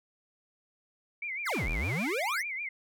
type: tone with vibrato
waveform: sine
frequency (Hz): 2217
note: C#7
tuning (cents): 0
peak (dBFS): -33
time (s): 1.22-2.69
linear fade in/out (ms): 5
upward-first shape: sine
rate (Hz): 6.6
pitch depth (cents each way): 150
type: exponential two-way sweep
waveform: square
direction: down then up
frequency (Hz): 2146 to 35.29 to 2146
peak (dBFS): -31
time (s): 1.45-2.43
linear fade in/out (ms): 20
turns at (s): 1.69
effects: none